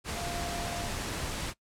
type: tone in noise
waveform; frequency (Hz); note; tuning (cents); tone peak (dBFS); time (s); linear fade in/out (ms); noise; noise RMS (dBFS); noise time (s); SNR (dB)
sine; 694; F5; -11; -38; 0.13-0.9; 50; pink; -35; 0.04-1.54; -6
effects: noise-tail reverb RT60 0.1 s tail -20 dB re dry + low-pass 10000 Hz 12 dB/octave